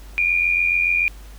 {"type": "tone pair together", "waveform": "sine", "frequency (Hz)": [2345, 2432], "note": ["D7", "D#7"], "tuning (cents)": [-3, -40], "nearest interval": "minor second", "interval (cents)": 63, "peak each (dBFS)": [-22, -17], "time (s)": [0.18, 1.08], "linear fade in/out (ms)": 0, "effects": ["added 50 Hz sine -37 dBFS peak until 1.38 s", "pink hiss -48 dBFS RMS until 1.38 s"]}